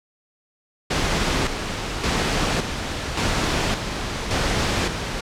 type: noise with tremolo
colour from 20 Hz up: pink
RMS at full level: -21 dBFS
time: 0.9-5.21 s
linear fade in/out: 10 ms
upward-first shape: square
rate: 0.88 Hz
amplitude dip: 50%
effects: low-pass 6000 Hz 12 dB/octave